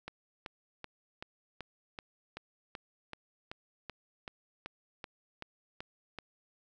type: click train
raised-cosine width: 0.3 ms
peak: -25 dBFS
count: 17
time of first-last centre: 0.08-6.187 s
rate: 2.62 Hz
effects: none